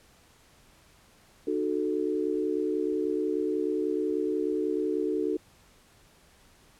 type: chord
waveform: sine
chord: D# diminished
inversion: none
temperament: equal with one note detuned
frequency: 303.7 / 370 / 440 Hz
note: D#4 / F#4 / A4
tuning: -42 / 0 / 0 cents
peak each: -30 dBFS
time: 1.47-5.37 s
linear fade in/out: 5 ms
effects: pink hiss -59 dBFS RMS until 6.79 s + low-pass 12000 Hz 12 dB/octave